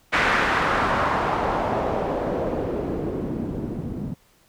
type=noise with low-pass filter sweep; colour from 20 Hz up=white; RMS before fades=-24 dBFS; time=0.12-4.15 s; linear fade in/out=20 ms; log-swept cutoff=1900 to 200 Hz; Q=1.6; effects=pink hiss -59 dBFS RMS until 4.48 s